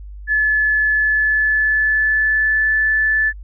sine tone with pitch glide, 1723 to 1744 Hz, A6 to A6, -37 to -16 cents, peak -13 dBFS, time 0.27-3.33 s, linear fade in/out 50 ms, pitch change +21 cents, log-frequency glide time 0.9-2.74 s, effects added 50 Hz sine -31 dBFS peak until 3.43 s

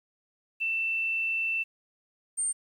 sine tone pair in turn, 2672 / 8737 Hz, E7 / C#9, +23 / -26 cents, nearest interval octave + major sixth, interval 2051 cents, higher second, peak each -26 dBFS, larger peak neither, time 0.6-1.64 / 2.37-2.53 s, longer first, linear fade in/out 20 ms, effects 10-bit

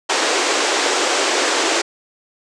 pink band-pass noise, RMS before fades -18 dBFS, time 0.09-1.82 s, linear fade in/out 10 ms, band 310 to 8100 Hz, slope 48 dB/octave, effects none

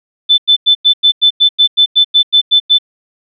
sine tone bursts, 3520 Hz, A7, in tune, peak -4 dBFS, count 14, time 0.29-2.786 s, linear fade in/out 20 ms, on 91 ms, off 94 ms, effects none

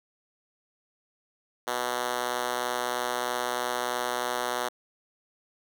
5% pulse tone with high-pass filter, 123.1 Hz, B2, 5 cents flat, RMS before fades -30 dBFS, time 1.67-4.69 s, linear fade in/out 10 ms, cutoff 440 Hz, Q 0.85, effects none

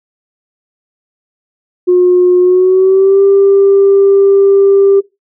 sine tone with pitch glide, 360 to 394.9 Hz, F#4 to G4, -47 to +13 cents, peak -3 dBFS, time 1.87-5.01 s, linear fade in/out 20 ms, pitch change +160 cents, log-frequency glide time 2.4-3.22 s, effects noise-tail reverb RT60 0.2 s tail -20 dB re dry + tanh soft clip ceiling 0 dBFS

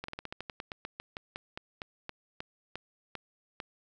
slowing click train, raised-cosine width 0.3 ms, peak -22 dBFS, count 21, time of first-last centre 0.04-3.602 s, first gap 44 ms, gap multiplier 1.13, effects none

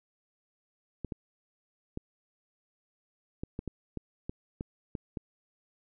clicks, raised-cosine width 3 ms, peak -22 dBFS, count 11, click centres 1.047 / 1.122 / 1.974 / 3.435 / 3.591 / 3.677 / 3.973 / 4.295 / 4.609 / 4.952 / 5.172 s, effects none

